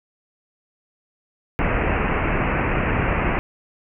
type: low-pass noise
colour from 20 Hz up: pink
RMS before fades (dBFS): -21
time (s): 1.59-3.39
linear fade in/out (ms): 0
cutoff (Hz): 2700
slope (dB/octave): 96
effects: none